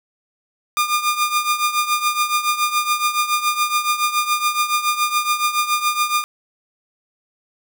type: tone with tremolo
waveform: sawtooth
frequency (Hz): 1209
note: D6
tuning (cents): +50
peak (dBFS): -10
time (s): 0.77-6.24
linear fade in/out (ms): 0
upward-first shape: triangle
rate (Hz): 7.1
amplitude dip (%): 80
effects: none